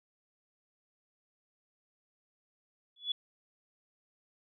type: tone with exponential growth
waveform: sine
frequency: 3415 Hz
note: G#7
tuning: 48 cents sharp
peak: -26 dBFS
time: 2.96-3.12 s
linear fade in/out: 5 ms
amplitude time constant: 34 ms
effects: none